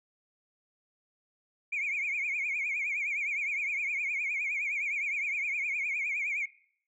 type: tone with vibrato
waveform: sine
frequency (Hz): 2300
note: D7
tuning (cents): -37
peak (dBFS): -28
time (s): 1.72-6.46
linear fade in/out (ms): 10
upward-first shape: triangle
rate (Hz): 9.7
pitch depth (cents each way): 150
effects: noise-tail reverb RT60 0.6 s tail -20 dB re dry + tanh soft clip ceiling -25 dBFS